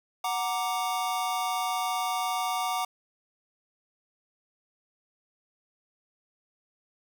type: chord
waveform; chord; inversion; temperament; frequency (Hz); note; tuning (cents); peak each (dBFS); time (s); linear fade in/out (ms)
square; Gb augmented; none; equal; 740 / 932.3 / 1174.7; Gb5 / Bb5 / D6; 0 / 0 / 0; -31 / -34 / -33; 0.24-2.85; 5
effects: none